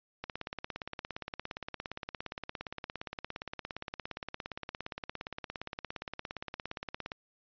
click train, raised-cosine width 0.3 ms, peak -22 dBFS, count 120, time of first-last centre 0.24-7.119 s, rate 17.3 Hz, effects resampled to 11025 Hz

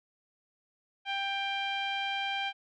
sawtooth tone with low-pass filter, 790 Hz, G5, 13 cents sharp, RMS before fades -33 dBFS, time 1.05-2.53 s, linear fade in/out 50 ms, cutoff 2900 Hz, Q 4.8, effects none

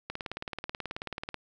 click train, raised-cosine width 0.3 ms, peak -19 dBFS, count 24, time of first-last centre 0.1-1.343 s, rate 18.5 Hz, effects none

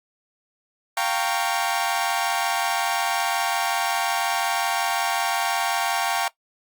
sawtooth chord, G half-diminished seventh, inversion third, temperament equal with one note detuned, 698.5 / 784 / 923.2 / 1108.7 Hz, F5 / G5 / Bb5 / Db6, 0 / 0 / -17 / 0 cents, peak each -24 / -22 / -24 / -26 dBFS, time 0.97-6.28 s, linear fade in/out 2 ms, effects noise-tail reverb RT60 0.1 s tail -18 dB re dry + Opus 48 kbps

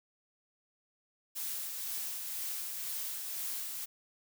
blue noise with tremolo, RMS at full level -37 dBFS, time 1.35-3.86 s, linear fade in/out 20 ms, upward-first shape triangle, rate 2 Hz, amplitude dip 35%, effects none

